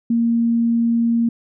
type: tone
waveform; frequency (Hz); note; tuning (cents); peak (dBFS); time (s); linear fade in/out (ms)
sine; 232.5; A#3; -4; -14; 0.1-1.29; 5
effects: none